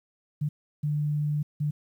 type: tone bursts at uneven times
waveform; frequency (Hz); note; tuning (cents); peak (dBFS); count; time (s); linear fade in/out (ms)
sine; 148.6; D3; +21; -24; 3; 0.41-0.49 / 0.83-1.43 / 1.6-1.71; 10
effects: 10-bit